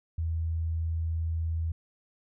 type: tone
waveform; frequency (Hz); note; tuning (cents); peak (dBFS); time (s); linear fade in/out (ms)
sine; 81.7; E2; -15; -27; 0.18-1.72; 5
effects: none